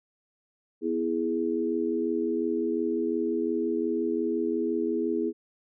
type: chord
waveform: sine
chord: E major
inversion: second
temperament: equal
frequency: 246.9 / 329.6 / 415.3 Hz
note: B3 / E4 / G#4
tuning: 0 / 0 / 0 cents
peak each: -31 / -28 / -29 dBFS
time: 0.81-5.33 s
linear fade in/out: 50 ms
effects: none